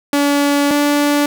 sawtooth tone pair in turn, 285.8 / 290.3 Hz, D4 / D4, -47 / -20 cents, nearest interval unison, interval 27 cents, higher second, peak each -8 dBFS, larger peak neither, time 0.13-0.71 / 0.71-1.26 s, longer first, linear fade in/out 2 ms, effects none

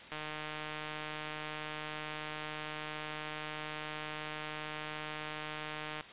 click train, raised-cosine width 0.3 ms, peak -24 dBFS, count 902, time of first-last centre 0.12-6.009 s, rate 153 Hz, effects white hiss -50 dBFS RMS until 6.12 s + resampled to 8000 Hz

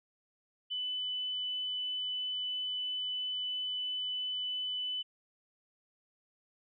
sine tone, 2999 Hz, F#7, 23 cents sharp, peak -33 dBFS, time 0.7-5.03 s, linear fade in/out 20 ms, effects none

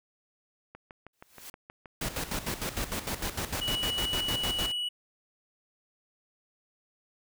click train, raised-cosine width 0.5 ms, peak -30 dBFS, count 15, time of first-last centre 0.75-2.965 s, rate 6.32 Hz
white noise with exponential growth, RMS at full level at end -41 dBFS, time 1.13-1.5 s, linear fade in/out 5 ms, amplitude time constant 79 ms
pink noise with tremolo, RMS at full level -32 dBFS, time 2.01-4.72 s, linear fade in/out 5 ms, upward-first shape square, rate 6.6 Hz, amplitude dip 70%
triangle tone, 2936 Hz, F#7, 14 cents flat, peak -28 dBFS, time 3.61-4.89 s, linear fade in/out 10 ms
effects none

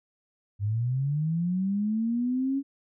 sine linear sweep, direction up, 98 to 279.1 Hz, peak -24 dBFS, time 0.59-2.63 s, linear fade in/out 50 ms, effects none

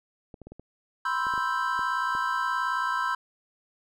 clicks, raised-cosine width 2 ms, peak -30 dBFS, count 10, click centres 0.342 / 0.417 / 0.47 / 0.52 / 0.596 / 1.268 / 1.338 / 1.378 / 1.792 / 2.151 s
triangle chord, C major seventh, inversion third, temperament equal, 987.8 / 1046.5 / 1318.5 / 1568 Hz, B5 / C6 / E6 / G6, 0 / 0 / 0 / 0 cents, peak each -29 dBFS, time 1.05-3.15 s, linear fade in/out 5 ms
effects none

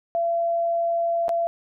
sine tone with dropouts, 678 Hz, E5, 49 cents sharp, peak -20 dBFS, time 0.15-1.47 s, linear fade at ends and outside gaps 0 ms, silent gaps 1.282-1.292 s, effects none

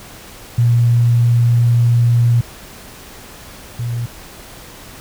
sine tone pair in turn, 118.8 / 118.8 Hz, A#2 / A#2, +33 / +33 cents, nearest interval unison, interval 0 cents, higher neither, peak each -9 / -18 dBFS, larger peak first, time 0.58-2.41 / 3.79-4.06 s, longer first, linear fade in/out 5 ms, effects pink hiss -37 dBFS RMS until 5 s

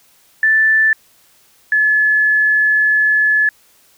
sine tone pair in turn, 1760 / 1716.8 Hz, A6 / A6, 0 / -43 cents, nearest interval unison, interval 43 cents, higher first, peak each -9 / -10 dBFS, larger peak first, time 0.43-0.93 / 1.72-3.49 s, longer second, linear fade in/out 2 ms, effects white hiss -52 dBFS RMS until 3.97 s

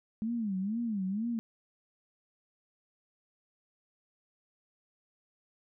sine tone with vibrato, 210.7 Hz, G#3, 25 cents sharp, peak -30 dBFS, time 0.22-1.39 s, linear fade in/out 0 ms, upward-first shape sine, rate 2.1 Hz, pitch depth 210 cents each way, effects none

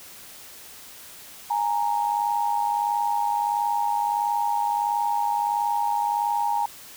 sine tone pair together, 828.5 / 930 Hz, G#5 / A#5, -4 / -4 cents, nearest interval major second, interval 200 cents, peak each -24 dBFS, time 1.5-6.66 s, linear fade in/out 5 ms, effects white hiss -44 dBFS RMS until 6.96 s

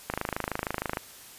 click train, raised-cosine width 0.5 ms, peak -13 dBFS, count 24, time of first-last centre 0.1-0.971 s, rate 26.4 Hz, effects white hiss -48 dBFS RMS until 1.38 s + resampled to 32000 Hz

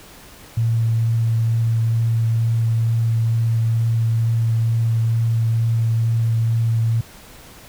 sine tone with vibrato, 114.1 Hz, A#2, 37 cents flat, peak -15 dBFS, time 0.57-7.01 s, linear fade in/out 5 ms, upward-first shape triangle, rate 2.2 Hz, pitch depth 11 cents each way, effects pink hiss -43 dBFS RMS until 7.68 s

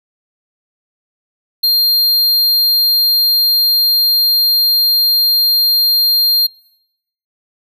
square tone, 4200 Hz, C8, 6 cents sharp, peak -10 dBFS, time 1.63-6.47 s, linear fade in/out 10 ms, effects noise-tail reverb RT60 0.8 s tail -25 dB re dry

